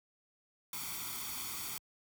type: noise with comb filter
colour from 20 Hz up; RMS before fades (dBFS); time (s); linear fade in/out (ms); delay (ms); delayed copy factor
white; -41; 0.73-1.78; 2; 0.88; +0.75
effects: high-pass 60 Hz 12 dB/octave